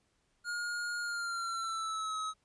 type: tone with pitch glide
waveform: square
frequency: 1427 to 1278.7 Hz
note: F6 to D#6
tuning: +37 to +47 cents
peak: -35 dBFS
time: 0.44-2.34 s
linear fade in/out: 50 ms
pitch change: -190 cents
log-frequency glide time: 1-2.17 s
effects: pink hiss -75 dBFS RMS until 2.44 s + resampled to 22050 Hz